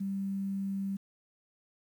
sine tone with quantisation, 195.6 Hz, G3, 4 cents flat, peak -31 dBFS, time 0-0.97 s, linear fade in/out 10 ms, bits 10, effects none

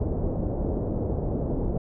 pink low-pass noise, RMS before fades -27 dBFS, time 0-1.78 s, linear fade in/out 5 ms, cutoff 600 Hz, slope 24 dB/octave, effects none

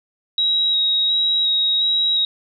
sine tone with vibrato, 3819 Hz, A#7, 41 cents sharp, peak -15 dBFS, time 0.38-2.25 s, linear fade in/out 2 ms, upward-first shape square, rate 1.4 Hz, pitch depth 12 cents each way, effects none

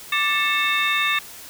sine tone cluster, 1172 / 1770 / 2191 / 2654 / 3652 Hz, D6 / A6 / C#7 / E7 / A#7, -4 / +10 / -21 / +11 / -36 cents, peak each -24 dBFS, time 0.12-1.19 s, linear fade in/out 5 ms, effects tanh soft clip ceiling -10 dBFS + white hiss -40 dBFS RMS until 1.49 s

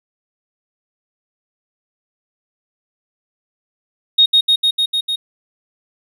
triangle tone with echo, 3729 Hz, A#7, in tune, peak -3 dBFS, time 4.18-4.26 s, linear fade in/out 10 ms, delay 150 ms, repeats 6, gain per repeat -2 dB, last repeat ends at 5.16 s, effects tanh soft clip ceiling -5 dBFS

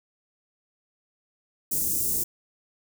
white band-stop noise, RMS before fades -26 dBFS, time 1.71-2.24 s, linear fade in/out 10 ms, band 400 to 6900 Hz, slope 24 dB/octave, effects none

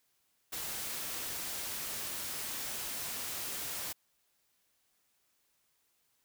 white noise, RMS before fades -39 dBFS, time 0.52-3.93 s, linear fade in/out 10 ms, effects white hiss -75 dBFS RMS until 6.24 s

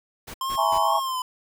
pink noise bursts, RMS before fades -38 dBFS, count 3, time 0.27-0.786 s, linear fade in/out 10 ms, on 72 ms, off 150 ms
square tone with vibrato, 1046.5 Hz, C6, in tune, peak -26 dBFS, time 0.41-1.22 s, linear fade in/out 2 ms, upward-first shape triangle, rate 2.2 Hz, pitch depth 64 cents each way
sine chord, A# half-diminished seventh, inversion second, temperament equal, 659.3 / 830.6 / 932.3 / 1108.7 Hz, E5 / G#5 / A#5 / C#6, 0 / 0 / 0 / 0 cents, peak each -27 / -24 / -25 / -25 dBFS, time 0.57-1 s, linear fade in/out 20 ms
effects none

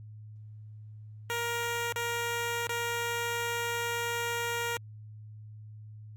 10% pulse tone with dropouts, 470.6 Hz, A#4, 16 cents sharp, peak -22 dBFS, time 1.3-4.77 s, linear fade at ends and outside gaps 0 ms, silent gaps 1.924-1.96 / 2.669-2.694 s, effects added 107 Hz sine -44 dBFS peak until 6.16 s + Opus 48 kbps

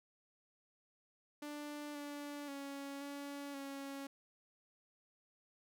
sawtooth tone with pitch steps, 294.6 / 289.7 / 278.7 / 283.3 / 276.1 Hz, D4 / D4 / C#4 / C#4 / C#4, +6 / -24 / +9 / +38 / -7 cents, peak -40 dBFS, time 1.42-4.07 s, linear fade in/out 5 ms, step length 530 ms, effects none

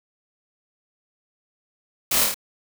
white noise with echo, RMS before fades -22 dBFS, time 2.11-2.24 s, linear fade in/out 5 ms, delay 26 ms, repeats 4, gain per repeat -2 dB, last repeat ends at 2.344 s, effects none

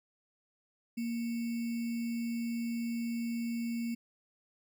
sine tone with sample-and-hold, 233.1 Hz, A#3, in tune, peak -32 dBFS, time 0.97-3.95 s, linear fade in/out 10 ms, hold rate 2450 Hz, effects none

